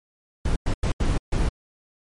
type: noise bursts at uneven times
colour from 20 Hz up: brown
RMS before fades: -21 dBFS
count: 5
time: 0.45-0.56 / 0.66-0.74 / 0.83-0.92 / 1-1.18 / 1.32-1.49 s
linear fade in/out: 5 ms
effects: MP3 48 kbps